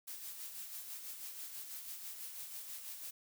blue noise with tremolo, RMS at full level -45 dBFS, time 0.07-3.11 s, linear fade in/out 10 ms, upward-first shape sine, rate 6.1 Hz, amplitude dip 45%, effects none

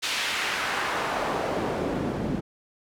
pink noise with band-pass filter sweep, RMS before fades -28 dBFS, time 0.02-2.41 s, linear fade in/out 20 ms, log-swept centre 3400 to 200 Hz, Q 1, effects none

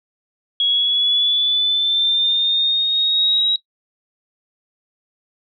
sine exponential sweep, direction up, 3323 to 3847 Hz, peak -14 dBFS, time 0.6-3.56 s, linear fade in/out 2 ms, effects noise-tail reverb RT60 0.1 s tail -18 dB re dry

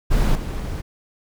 brown noise with level steps, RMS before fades -17 / -26 dBFS, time 0.1-0.82 s, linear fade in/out 20 ms, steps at 0.35 s, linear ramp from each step 5 ms, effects none

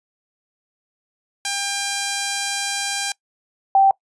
5% pulse / sine tone pair in turn, 799 / 779.8 Hz, G5 / G5, +33 / -9 cents, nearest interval unison, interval 42 cents, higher first, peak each -10 dBFS, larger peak neither, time 1.45-3.12 / 3.75-3.91 s, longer first, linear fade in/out 2 ms, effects noise-tail reverb RT60 0.1 s tail -23 dB re dry + resampled to 22050 Hz

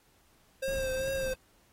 square tone with vibrato, 530 Hz, C5, 22 cents sharp, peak -31 dBFS, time 0.62-1.34 s, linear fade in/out 10 ms, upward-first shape triangle, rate 2.5 Hz, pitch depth 39 cents each way
brown noise, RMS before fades -41 dBFS, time 0.68-1.34 s, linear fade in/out 0 ms
effects pink hiss -66 dBFS RMS until 1.72 s + AAC 48 kbps

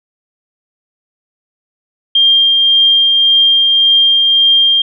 sine tone with tremolo, 3199 Hz, G7, 34 cents sharp, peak -5 dBFS, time 2.15-4.82 s, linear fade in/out 5 ms, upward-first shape triangle, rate 1.8 Hz, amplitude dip 25%, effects none

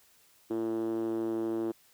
5% pulse tone with band-pass filter, 112.7 Hz, A2, 42 cents sharp, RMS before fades -32 dBFS, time 0.5-1.72 s, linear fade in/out 10 ms, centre 320 Hz, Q 5.7, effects white hiss -63 dBFS RMS until 1.93 s

